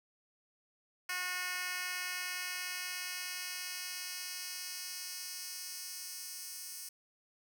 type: tone with high-pass filter sweep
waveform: 10% pulse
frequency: 363 Hz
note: F#4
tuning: 33 cents flat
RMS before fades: -41 dBFS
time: 1.09-6.89 s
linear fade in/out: 5 ms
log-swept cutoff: 1700 to 7200 Hz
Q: 0.95
effects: none